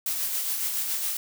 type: noise with tremolo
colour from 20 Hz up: blue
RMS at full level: -27 dBFS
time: 0.06-1.17 s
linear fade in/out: 2 ms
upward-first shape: sine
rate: 7.2 Hz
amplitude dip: 35%
effects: none

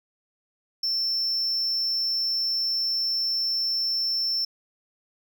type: tone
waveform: triangle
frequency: 5370 Hz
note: E8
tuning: 31 cents sharp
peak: -22 dBFS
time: 0.83-4.45 s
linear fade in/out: 5 ms
effects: none

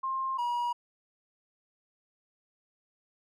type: tone pair in turn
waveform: sine / triangle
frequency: 1060 / 960.6 Hz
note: C6 / B5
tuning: +22 / -48 cents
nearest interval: major second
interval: 170 cents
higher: first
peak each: -29 / -26 dBFS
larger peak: second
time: 0.03-0.38 / 0.38-0.73 s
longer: neither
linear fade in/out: 10 ms
effects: none

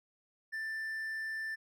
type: tone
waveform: triangle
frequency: 1773 Hz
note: A6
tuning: 13 cents sharp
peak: -34 dBFS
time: 0.52-1.56 s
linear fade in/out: 20 ms
effects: none

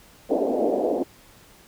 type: band-pass noise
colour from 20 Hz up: white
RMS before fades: -23 dBFS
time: 0.29-1.04 s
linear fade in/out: 20 ms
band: 240 to 680 Hz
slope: 48 dB/octave
effects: pink hiss -52 dBFS RMS until 1.67 s

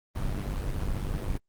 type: noise with amplitude modulation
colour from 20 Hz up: brown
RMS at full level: -27 dBFS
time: 0.15-1.38 s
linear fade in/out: 10 ms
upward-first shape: sine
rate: 98.2 Hz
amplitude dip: 60%
effects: Opus 24 kbps

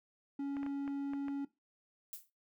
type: tone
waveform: triangle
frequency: 279.6 Hz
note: C#4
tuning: 15 cents sharp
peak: -33 dBFS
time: 0.39-1.45 s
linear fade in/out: 5 ms
type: clicks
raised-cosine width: 0.5 ms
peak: -33 dBFS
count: 6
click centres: 0.568 / 0.631 / 0.664 / 0.878 / 1.135 / 1.283 s
type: noise with exponential decay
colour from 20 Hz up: violet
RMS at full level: -41 dBFS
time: 2.13-2.3 s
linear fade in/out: 1 ms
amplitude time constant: 35 ms
effects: noise-tail reverb RT60 0.2 s tail -17 dB re dry

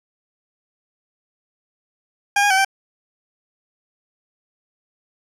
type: tone with pitch steps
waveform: 20% pulse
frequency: 808 / 818 / 763 / 779 Hz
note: G#5 / G#5 / G5 / G5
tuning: -48 / -26 / -47 / -11 cents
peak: -9 dBFS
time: 2.36-2.648 s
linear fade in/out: 5 ms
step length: 72 ms
effects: low-pass 10000 Hz 12 dB/octave + 8-bit

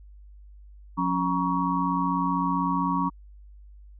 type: tone cluster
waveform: sine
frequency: 179.3 / 275.1 / 949 / 1120 Hz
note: F3 / C#4 / A#5 / C#6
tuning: +46 / -13 / +31 / +18 cents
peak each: -28 dBFS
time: 0.97-3.1 s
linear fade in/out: 20 ms
effects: added 50 Hz sine -45 dBFS peak until 3.99 s

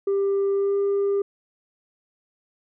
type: tone with pitch glide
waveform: sine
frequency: 395.6 to 399.5 Hz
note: G4 to G4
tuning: +16 to +33 cents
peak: -17 dBFS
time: 0.07-1.22 s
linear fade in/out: 5 ms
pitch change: +17 cents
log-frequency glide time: 0.53-0.77 s
effects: tanh soft clip ceiling -18 dBFS

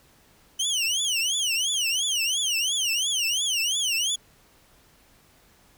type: tone with vibrato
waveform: 25% pulse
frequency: 3024 Hz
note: F#7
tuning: 37 cents sharp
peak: -19 dBFS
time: 0.59-4.16 s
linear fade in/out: 10 ms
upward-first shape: triangle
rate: 2.9 Hz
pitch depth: 260 cents each way
effects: pink hiss -58 dBFS RMS until 5.77 s

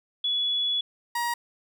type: tone pair in turn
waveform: sine / 30% pulse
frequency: 3400 / 950 Hz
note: G#7 / A#5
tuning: +40 / +33 cents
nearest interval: octave + minor seventh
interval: 2207 cents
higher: first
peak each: -23 dBFS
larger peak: neither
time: 0.24-0.81 / 1.15-1.34 s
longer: first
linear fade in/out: 5 ms
effects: none

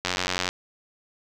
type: click train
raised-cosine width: 0.2 ms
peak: -7 dBFS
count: 41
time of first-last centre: 0.05-0.49 s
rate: 91 Hz
effects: none

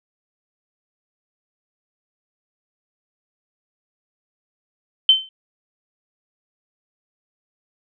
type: tone with exponential decay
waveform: sine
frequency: 3084 Hz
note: G7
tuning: 29 cents flat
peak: -5 dBFS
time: 5.09-5.29 s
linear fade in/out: 2 ms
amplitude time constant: 43 ms
effects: none

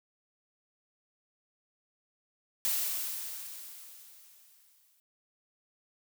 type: noise with exponential decay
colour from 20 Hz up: blue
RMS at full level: -29 dBFS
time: 2.65-5 s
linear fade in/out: 0 ms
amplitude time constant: 510 ms
effects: none

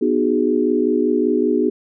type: chord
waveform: sine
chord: G# minor seventh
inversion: first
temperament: equal with one note detuned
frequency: 246.9 / 304.9 / 370 / 415.3 Hz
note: B3 / D#4 / F#4 / G#4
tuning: 0 / -35 / 0 / 0 cents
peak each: -20 dBFS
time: 0.01-1.7 s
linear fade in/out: 10 ms
effects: none

